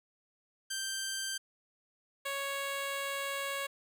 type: tone pair in turn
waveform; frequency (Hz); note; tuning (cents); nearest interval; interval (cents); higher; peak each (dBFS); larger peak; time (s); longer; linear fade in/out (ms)
10% pulse; 1568 / 554.4; G6 / C#5; 0 / 0; octave + tritone; 1800; first; -26 / -26; neither; 0.7-1.38 / 2.25-3.67; second; 10
effects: none